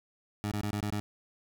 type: tone bursts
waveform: 20% pulse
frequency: 103.83 Hz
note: G#2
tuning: in tune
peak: -26 dBFS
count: 6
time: 0.44-1 s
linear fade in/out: 0 ms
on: 75 ms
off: 22 ms
effects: none